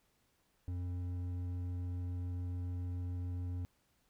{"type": "tone with hard clipping", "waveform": "triangle", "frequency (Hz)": 89.3, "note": "F2", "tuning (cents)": 39, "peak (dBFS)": -38, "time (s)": [0.68, 3.65], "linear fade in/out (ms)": 0, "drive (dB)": 10, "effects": ["pink hiss -75 dBFS RMS until 4.09 s"]}